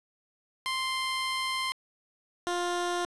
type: tone pair in turn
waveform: 15% pulse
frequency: 1046.5 / 351.7 Hz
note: C6 / F4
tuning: 0 / +12 cents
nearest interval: octave + perfect fifth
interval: 1888 cents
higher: first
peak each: -22 dBFS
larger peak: neither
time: 0.66-1.72 / 2.47-3.05 s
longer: first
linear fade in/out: 0 ms
effects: resampled to 22050 Hz + 8-bit